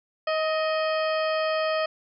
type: harmonic tone with a mistuned harmonic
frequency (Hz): 630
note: D#5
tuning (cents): +21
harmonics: 1 / 2 / 3 / 4 / 5 / 7 / 8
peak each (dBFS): -24 / -30 / -34 / -36 / -38 / -41 / -42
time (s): 0.27-1.86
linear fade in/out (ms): 5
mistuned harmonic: 3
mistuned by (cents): -27
effects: none